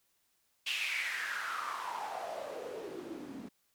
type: noise with band-pass filter sweep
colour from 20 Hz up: white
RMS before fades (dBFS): -39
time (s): 0.66-3.49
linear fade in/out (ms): 10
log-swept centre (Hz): 2900 to 230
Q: 5.7
effects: white hiss -75 dBFS RMS until 3.74 s